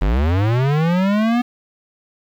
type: linear sweep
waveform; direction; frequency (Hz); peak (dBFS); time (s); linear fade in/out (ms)
square; up; 42.86 to 246.9; -15; 0.01-1.42; 10
effects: low-pass 3000 Hz 12 dB/octave + 7-bit